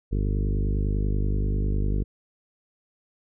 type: harmonic tone with a mistuned harmonic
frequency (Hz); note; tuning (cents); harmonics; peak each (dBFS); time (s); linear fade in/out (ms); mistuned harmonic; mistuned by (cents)
50.2; G1; +42; 1 / 2 / 3 / 4 / 5 / 6 / 7 / 8 / 9; -23 / -29 / -33 / -35 / -37 / -39 / -40 / -41 / -42; 0.11-2.04; 20; 1; -37
effects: none